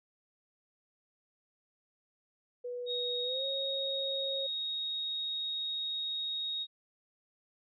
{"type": "tone with pitch glide", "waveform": "sine", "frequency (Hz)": [489.8, 543.5], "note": ["B4", "C#5"], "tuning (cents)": [-14, -34], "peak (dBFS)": -36, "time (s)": [2.64, 4.47], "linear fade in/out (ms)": 10, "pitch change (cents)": 180, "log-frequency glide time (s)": [3.23, 3.45]}
{"type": "tone", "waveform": "sine", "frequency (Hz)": 3754, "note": "A#7", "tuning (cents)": 11, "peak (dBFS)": -33, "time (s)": [2.86, 6.67], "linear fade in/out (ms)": 50}
{"effects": []}